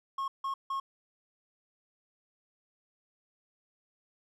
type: tone bursts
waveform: triangle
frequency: 1086 Hz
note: C#6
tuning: 36 cents flat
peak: -29 dBFS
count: 3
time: 0.18-0.8 s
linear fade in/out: 5 ms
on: 100 ms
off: 160 ms
effects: none